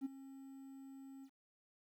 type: tone with ADSR envelope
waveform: triangle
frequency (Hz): 270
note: C#4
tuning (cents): -45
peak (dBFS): -32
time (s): 0.01-1.3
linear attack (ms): 43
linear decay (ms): 16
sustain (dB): -17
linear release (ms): 65
effects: tanh soft clip ceiling -33 dBFS + 12-bit